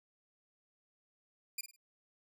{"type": "tone with echo", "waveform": "10% pulse", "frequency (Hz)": 2411, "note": "D7", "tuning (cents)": 45, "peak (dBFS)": -27, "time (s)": [1.58, 1.61], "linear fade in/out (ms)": 5, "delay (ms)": 51, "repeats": 3, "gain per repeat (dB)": -10, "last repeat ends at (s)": 1.763, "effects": []}